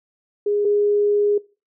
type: tone pair in turn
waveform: sine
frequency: 412.3 / 412.3 Hz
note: G#4 / G#4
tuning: -13 / -13 cents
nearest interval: unison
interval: 0 cents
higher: neither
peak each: -17 / -15 dBFS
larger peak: second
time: 0.46-0.65 / 0.65-1.38 s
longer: second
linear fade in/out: 5 ms
effects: noise-tail reverb RT60 0.3 s tail -20 dB re dry